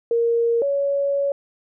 sine tone pair in turn, 466.2 / 561 Hz, A#4 / C#5, 0 / +21 cents, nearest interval minor third, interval 321 cents, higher second, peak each -16 / -18 dBFS, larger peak first, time 0.11-0.62 / 0.62-1.32 s, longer second, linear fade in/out 2 ms, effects none

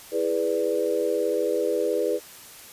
sine chord, E dominant seventh, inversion none, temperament equal, 329.6 / 415.3 / 493.9 / 587.3 Hz, E4 / G#4 / B4 / D5, 0 / 0 / 0 / 0 cents, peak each -30 / -26 / -25 / -30 dBFS, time 0.11-2.2 s, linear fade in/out 50 ms, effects white hiss -45 dBFS RMS until 2.72 s + resampled to 32000 Hz

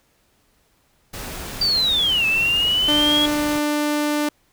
pink noise, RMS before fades -32 dBFS, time 1.13-3.59 s, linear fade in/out 10 ms
sine linear two-way sweep, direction down then up, 4699 to 2600 to 3335 Hz, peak -16 dBFS, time 1.61-3.26 s, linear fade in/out 5 ms, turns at 2.26 s
sawtooth tone, 296.7 Hz, D4, 18 cents sharp, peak -15 dBFS, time 2.88-4.29 s, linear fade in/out 5 ms
effects pink hiss -62 dBFS RMS until 4.52 s

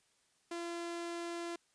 sawtooth tone, 341.5 Hz, F4, 39 cents flat, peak -35 dBFS, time 0.51-1.56 s, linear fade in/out 5 ms, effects white hiss -73 dBFS RMS until 1.74 s + resampled to 22050 Hz

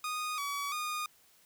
sawtooth tone with pitch steps, 1237 / 1137 / 1226 Hz, D#6 / C#6 / D#6, -10 / +44 / -26 cents, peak -30 dBFS, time 0.04-1.06 s, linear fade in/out 2 ms, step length 340 ms, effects white hiss -64 dBFS RMS until 1.45 s

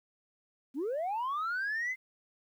sine linear sweep, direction up, 241.7 to 2093 Hz, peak -29 dBFS, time 0.74-1.96 s, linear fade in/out 50 ms, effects tanh soft clip ceiling -29 dBFS + 11-bit

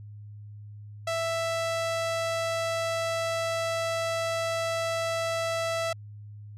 sawtooth tone, 661 Hz, E5, 5 cents sharp, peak -23 dBFS, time 1.07-5.93 s, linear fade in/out 5 ms, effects added 104 Hz sine -41 dBFS peak until 6.57 s + low-pass 9000 Hz 12 dB/octave

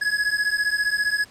square beating tone pair, 1674 / 1689 Hz, G#6 / G#6, +13 / +29 cents, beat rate 15 Hz, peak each -24 dBFS, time 0.01-1.25 s, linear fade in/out 10 ms, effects pink hiss -50 dBFS RMS until 1.3 s + low-pass 8000 Hz 12 dB/octave

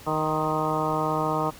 harmonic tone with a mistuned harmonic, 155.7 Hz, D#3, 2 cents sharp, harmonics 1 / 2 / 3 / 4 / 5 / 6 / 7 / 8, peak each -31 / -31 / -31 / -31 / -31 / -31 / -31 / -31 dBFS, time 0.06-1.51 s, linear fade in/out 20 ms, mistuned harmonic 7, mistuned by -35 cents, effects pink hiss -46 dBFS RMS until 1.59 s

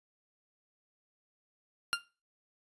20% pulse tone with exponential decay, 1396.9 Hz, F6, in tune, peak -18 dBFS, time 1.93-2.01 s, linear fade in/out 0 ms, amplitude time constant 16 ms, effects noise-tail reverb RT60 0.3 s tail -17 dB re dry + resampled to 24000 Hz

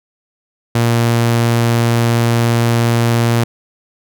sawtooth tone, 117.2 Hz, A#2, 10 cents sharp, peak -7 dBFS, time 0.75-3.44 s, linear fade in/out 5 ms, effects none

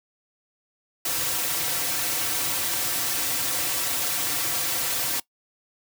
white noise with comb filter, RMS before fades -26 dBFS, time 1.05-5.2 s, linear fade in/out 5 ms, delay 4.8 ms, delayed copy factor -0.85, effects noise-tail reverb RT60 0.1 s tail -20 dB re dry + high-pass 100 Hz 12 dB/octave

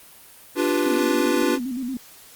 square chord, G dominant seventh, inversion second, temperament equal with one note detuned, 292.5 / 349.2 / 392 / 493.9 Hz, D4 / F4 / G4 / B4, -7 / 0 / 0 / 0 cents, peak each -24 / -24 / -28 / -27 dBFS, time 0.55-1.59 s, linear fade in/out 50 ms
sine tone with vibrato, 253.6 Hz, B3, 46 cents sharp, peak -25 dBFS, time 0.86-1.97 s, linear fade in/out 2 ms, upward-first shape square, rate 8.8 Hz, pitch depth 83 cents each way
effects white hiss -47 dBFS RMS until 2.35 s + Opus 32 kbps

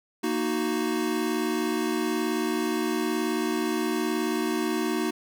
square chord, D# minor, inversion second, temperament equal, 233.1 / 311.1 / 370 Hz, A#3 / D#4 / F#4, 0 / 0 / 0 cents, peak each -31 / -29 / -30 dBFS, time 0.23-5.11 s, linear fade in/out 10 ms, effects none

